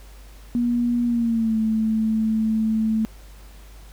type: tone with pitch glide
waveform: sine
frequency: 240 to 220.1 Hz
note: B3 to A3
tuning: -49 to +1 cents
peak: -18 dBFS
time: 0.55-3.05 s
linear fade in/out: 0 ms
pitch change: -150 cents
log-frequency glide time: 1.05-1.57 s
effects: added 50 Hz sine -41 dBFS peak until 3.92 s + pink hiss -51 dBFS RMS until 3.92 s